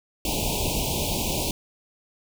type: band-stop noise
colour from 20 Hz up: pink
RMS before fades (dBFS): -26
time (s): 0.25-1.51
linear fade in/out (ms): 2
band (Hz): 970 to 2400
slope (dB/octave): 96
effects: none